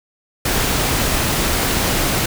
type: noise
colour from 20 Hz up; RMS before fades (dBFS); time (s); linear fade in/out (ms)
pink; -18; 0.45-2.26; 5
effects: none